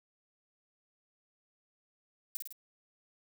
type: noise with echo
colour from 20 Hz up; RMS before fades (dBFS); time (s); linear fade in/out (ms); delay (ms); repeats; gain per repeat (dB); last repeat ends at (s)
violet; -36; 2.35-2.37; 0; 52; 3; -4; 2.526
effects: none